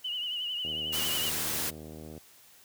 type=tone with vibrato; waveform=sine; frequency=2939 Hz; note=F#7; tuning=12 cents flat; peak=-31 dBFS; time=0.04-1.3 s; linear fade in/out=10 ms; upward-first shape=triangle; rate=11 Hz; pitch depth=77 cents each way
type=click train; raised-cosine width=2 ms; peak=-31 dBFS; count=120; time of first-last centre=0.65-2.178 s; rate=77.9 Hz
type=noise; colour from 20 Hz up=white; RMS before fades=-32 dBFS; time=0.92-1.71 s; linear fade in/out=20 ms
effects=white hiss -57 dBFS RMS until 2.64 s + high-pass 60 Hz 12 dB/octave